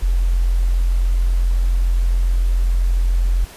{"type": "tone", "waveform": "sine", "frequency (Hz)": 43.65, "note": "F1", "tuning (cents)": 0, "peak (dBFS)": -13, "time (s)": [0.02, 3.45], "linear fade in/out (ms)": 10, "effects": ["pink hiss -40 dBFS RMS until 3.56 s", "resampled to 32000 Hz"]}